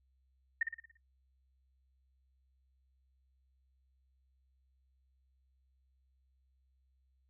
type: tone with echo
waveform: sine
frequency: 1836 Hz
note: A#6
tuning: 27 cents flat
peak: -27 dBFS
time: 0.61-0.63 s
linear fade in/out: 5 ms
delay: 57 ms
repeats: 6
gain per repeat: -6 dB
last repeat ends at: 0.972 s
effects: noise-tail reverb RT60 0.2 s tail -24 dB re dry + added 65 Hz sine -70 dBFS peak until 7.29 s